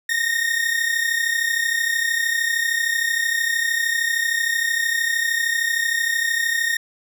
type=tone pair together; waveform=40% pulse; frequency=1831 / 1864.1 Hz; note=A#6 / A#6; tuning=-32 / -1 cents; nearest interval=unison; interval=31 cents; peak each=-21 dBFS; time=0.09-6.77 s; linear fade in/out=5 ms; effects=none